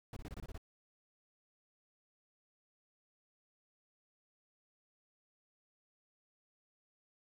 brown noise bursts, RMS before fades -45 dBFS, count 8, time 0.13-0.578 s, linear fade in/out 2 ms, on 35 ms, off 24 ms, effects none

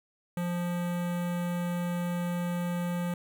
square tone with notch filter, 175.1 Hz, F3, 5 cents sharp, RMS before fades -31 dBFS, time 0.37-3.14 s, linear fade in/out 2 ms, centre 5000 Hz, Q 0.95, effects 11-bit

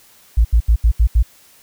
sine tone bursts, 56.4 Hz, A1, 44 cents sharp, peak -7 dBFS, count 6, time 0.37-1.228 s, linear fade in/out 10 ms, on 78 ms, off 78 ms, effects tanh soft clip ceiling -4 dBFS + white hiss -49 dBFS RMS until 1.62 s

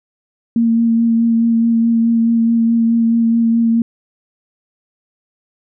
sine tone with vibrato, 230 Hz, A#3, 23 cents flat, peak -10 dBFS, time 0.56-3.82 s, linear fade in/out 2 ms, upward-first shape sine, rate 4.7 Hz, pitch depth 16 cents each way, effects none

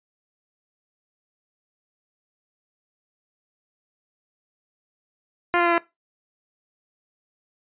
10% pulse tone with pitch steps, 349.2 / 345.8 / 342.4 / 339.1 Hz, F4 / F4 / F4 / E4, 0 / -17 / -34 / +49 cents, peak -9 dBFS, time 5.54-5.78 s, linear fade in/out 0 ms, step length 60 ms, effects noise-tail reverb RT60 0.2 s tail -20 dB re dry + resampled to 8000 Hz

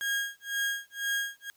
35% pulse tone with tremolo, 1631 Hz, G#6, 32 cents flat, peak -25 dBFS, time 0.01-1.5 s, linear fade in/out 0 ms, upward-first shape sine, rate 2 Hz, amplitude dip 100%, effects white hiss -67 dBFS RMS until 1.56 s

